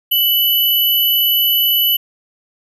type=tone pair together; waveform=sine; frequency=2982 / 11944 Hz; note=F#7 / F#9; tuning=+13 / +15 cents; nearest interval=2 octaves; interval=2402 cents; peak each=-14 dBFS; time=0.11-1.97 s; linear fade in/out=10 ms; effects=none